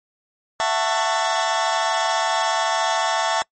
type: chord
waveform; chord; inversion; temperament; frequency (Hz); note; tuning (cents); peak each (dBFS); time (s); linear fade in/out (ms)
sawtooth; F# minor seventh; third; just; 666 / 740 / 888 / 1110; E5 / F#5 / A5 / C#6; +18 / 0 / +16 / +2; -20 / -22 / -18 / -22; 0.6-3.42; 0
effects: noise-tail reverb RT60 0.1 s tail -25 dB re dry + MP3 32 kbps